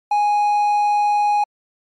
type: tone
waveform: triangle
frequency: 829 Hz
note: G#5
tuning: 3 cents flat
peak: -12 dBFS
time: 0.11-1.44 s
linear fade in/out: 5 ms
effects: MP3 48 kbps